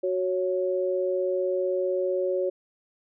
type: tone pair together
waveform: sine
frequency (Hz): 370 / 554.4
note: F#4 / C#5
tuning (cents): 0 / 0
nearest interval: perfect fifth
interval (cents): 700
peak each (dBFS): -26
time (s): 0.03-2.5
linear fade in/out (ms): 10
effects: none